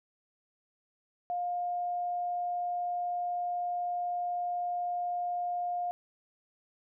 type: tone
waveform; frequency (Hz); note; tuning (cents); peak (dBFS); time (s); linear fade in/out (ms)
sine; 708; F5; +23; -30; 1.3-5.91; 0
effects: none